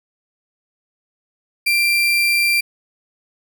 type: tone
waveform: 35% pulse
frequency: 2366 Hz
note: D7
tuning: 12 cents sharp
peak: -12 dBFS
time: 1.66-2.61 s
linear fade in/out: 10 ms
effects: none